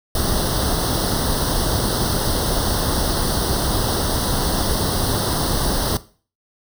pink noise with comb filter, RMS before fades -20 dBFS, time 0.15-5.97 s, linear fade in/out 2 ms, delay 0.21 ms, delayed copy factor +0.95, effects noise-tail reverb RT60 0.4 s tail -17 dB re dry

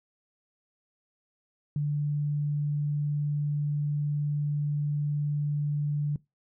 sine tone, 146.83 Hz, D3, in tune, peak -25 dBFS, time 1.76-6.16 s, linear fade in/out 2 ms, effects noise-tail reverb RT60 0.2 s tail -21 dB re dry

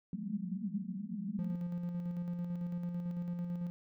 white band-pass noise, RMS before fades -39 dBFS, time 0.13-1.55 s, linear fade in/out 2 ms, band 180 to 220 Hz, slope 96 dB/octave
triangle tone with tremolo, 174.61 Hz, F3, in tune, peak -32 dBFS, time 1.39-3.7 s, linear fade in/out 0 ms, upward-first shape square, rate 9 Hz, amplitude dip 35%
effects none

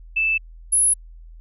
sine tone pair in turn, 2637 / 10548 Hz, E7 / E9, 0 / 0 cents, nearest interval 2 octaves, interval 2400 cents, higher second, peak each -17 / -14 dBFS, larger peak second, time 0.16-0.38 / 0.72-0.94 s, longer neither, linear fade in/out 10 ms, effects added 41 Hz sine -39 dBFS peak until 1.4 s

